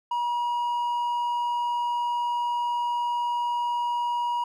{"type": "tone with hard clipping", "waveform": "sine", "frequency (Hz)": 959, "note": "A#5", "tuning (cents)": 49, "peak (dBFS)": -25, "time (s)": [0.11, 4.44], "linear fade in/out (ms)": 5, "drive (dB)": 3, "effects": []}